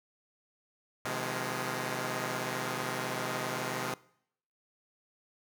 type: chord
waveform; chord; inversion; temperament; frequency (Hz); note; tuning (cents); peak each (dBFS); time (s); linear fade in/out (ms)
5% pulse; F minor seventh; second; equal with one note detuned; 127.83 / 155.56 / 174.61 / 207.7; C3 / Eb3 / F3 / Ab3; -40 / 0 / 0 / 0; -25 / -29 / -29 / -27; 1.05-3.94; 2
effects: noise-tail reverb RT60 0.7 s tail -22 dB re dry